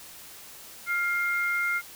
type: tone pair together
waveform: sine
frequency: 1396.9 / 2120 Hz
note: F6 / C7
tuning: 0 / +22 cents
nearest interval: perfect fifth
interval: 722 cents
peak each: -27 dBFS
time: 0.86-1.82 s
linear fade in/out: 50 ms
effects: white hiss -46 dBFS RMS until 1.95 s